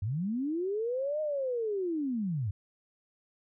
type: linear two-way sweep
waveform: sine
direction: up then down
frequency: 89.7 to 622.3 to 89.7 Hz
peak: -29 dBFS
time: 0.02-2.51 s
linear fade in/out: 5 ms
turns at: 1.21 s
effects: none